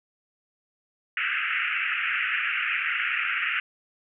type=band-pass noise; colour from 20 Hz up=white; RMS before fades=-27 dBFS; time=1.17-3.6 s; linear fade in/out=2 ms; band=1300 to 2800 Hz; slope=96 dB/octave; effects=none